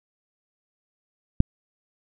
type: click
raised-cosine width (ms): 5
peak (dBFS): -3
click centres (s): 1.404
effects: none